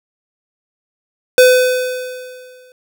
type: tone with exponential decay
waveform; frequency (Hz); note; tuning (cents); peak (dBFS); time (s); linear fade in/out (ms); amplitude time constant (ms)
square; 505; B4; +39; -4; 1.38-2.72; 1; 290
effects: none